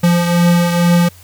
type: beating tone pair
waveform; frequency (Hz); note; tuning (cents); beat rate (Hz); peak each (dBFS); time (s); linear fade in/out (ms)
square; 173 / 175.2; F3 / F3; -16 / +6; 2.2; -11 / -19; 0.03-1.09; 10
effects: added 90 Hz sine -41 dBFS peak until 1.23 s + white hiss -44 dBFS RMS until 1.23 s